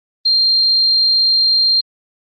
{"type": "tone", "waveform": "sine", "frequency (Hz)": 4186, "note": "C8", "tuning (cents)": 0, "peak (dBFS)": -10, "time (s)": [0.25, 1.81], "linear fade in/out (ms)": 10, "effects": ["Opus 24 kbps"]}